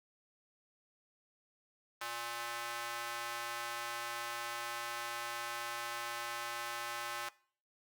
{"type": "tone with high-pass filter", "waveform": "square", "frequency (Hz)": 117.9, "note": "A#2", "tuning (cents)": 20, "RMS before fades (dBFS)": -41, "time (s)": [2.01, 7.29], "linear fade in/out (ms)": 5, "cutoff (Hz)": 1100, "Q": 1.3, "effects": ["noise-tail reverb RT60 0.5 s tail -21 dB re dry", "Opus 32 kbps"]}